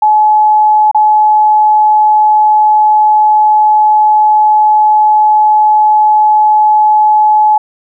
sine tone with dropouts, 853 Hz, G#5, 46 cents sharp, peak -4 dBFS, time 0.02-7.58 s, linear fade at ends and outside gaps 5 ms, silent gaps 0.914-0.946 s, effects none

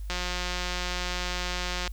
click train, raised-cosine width 0.2 ms, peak -14 dBFS, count 319, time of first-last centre 0.1-1.877 s, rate 179 Hz, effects added 50 Hz sine -33 dBFS peak until 1.92 s + white hiss -59 dBFS RMS until 1.92 s

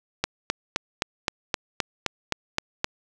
click train, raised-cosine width 0.2 ms, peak -5 dBFS, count 11, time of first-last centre 0.24-2.844 s, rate 3.84 Hz, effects none

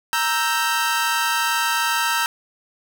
sawtooth chord, E diminished, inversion second, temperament equal, 932.3 / 1318.5 / 1568 Hz, Bb5 / E6 / G6, 0 / 0 / 0 cents, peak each -19 / -20 / -20 dBFS, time 0.13-2.26 s, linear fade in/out 0 ms, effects none

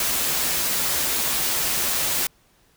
white noise with comb filter, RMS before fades -23 dBFS, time 0-2.27 s, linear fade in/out 2 ms, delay 9.7 ms, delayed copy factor -0.5, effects pink hiss -60 dBFS RMS until 2.76 s

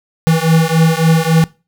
square beating tone pair, 160.6 / 164.2 Hz, E3 / E3, -45 / -6 cents, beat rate 3.6 Hz, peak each -13 dBFS, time 0.27-1.44 s, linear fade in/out 0 ms, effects noise-tail reverb RT60 0.3 s tail -21 dB re dry

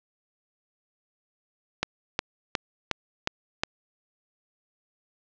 click train, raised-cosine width 0.2 ms, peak -6 dBFS, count 6, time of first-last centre 1.83-3.635 s, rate 2.77 Hz, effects low-pass 5000 Hz 12 dB/octave

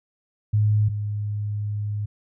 sine tone pair in turn, 105.7 / 104.12 Hz, G#2 / G#2, +31 / +5 cents, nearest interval unison, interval 26 cents, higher first, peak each -16 / -24 dBFS, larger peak first, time 0.53-0.89 / 0.89-2.06 s, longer second, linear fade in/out 10 ms, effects none

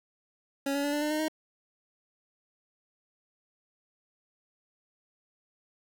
25% pulse tone with pitch steps, 277.2 / 282.9 / 288.6 / 294.5 / 300.5 / 306.7 / 312.9 Hz, C#4 / C#4 / D4 / D4 / D4 / D#4 / D#4, 0 / +35 / -30 / +5 / +40 / -25 / +10 cents, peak -24 dBFS, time 0.66-1.283 s, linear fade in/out 5 ms, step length 89 ms, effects 9-bit

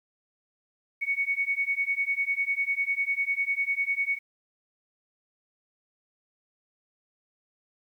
sine beating tone pair, 2222 / 2232 Hz, C#7 / C#7, +4 / +11 cents, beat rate 10 Hz, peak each -28 dBFS, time 1.01-4.19 s, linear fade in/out 20 ms, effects 10-bit

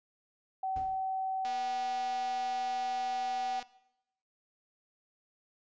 sine tone, 762 Hz, G5, 49 cents flat, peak -31 dBFS, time 0.63-3.6 s, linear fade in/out 5 ms
brown noise with exponential decay, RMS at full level -41 dBFS, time 0.76-1.11 s, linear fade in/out 1 ms, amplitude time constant 74 ms
click train, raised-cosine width 0.2 ms, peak -29 dBFS, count 530, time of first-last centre 1.45-3.627 s, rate 243 Hz
effects noise-tail reverb RT60 0.8 s tail -19 dB re dry + resampled to 16000 Hz

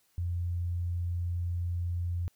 sine tone, 87.2 Hz, F2, 2 cents flat, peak -29 dBFS, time 0.18-2.28 s, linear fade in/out 0 ms, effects white hiss -70 dBFS RMS until 2.35 s

